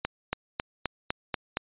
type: accelerating click train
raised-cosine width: 0.3 ms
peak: -11 dBFS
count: 7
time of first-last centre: 0.05-1.571 s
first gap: 280 ms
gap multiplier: 0.96
effects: resampled to 8000 Hz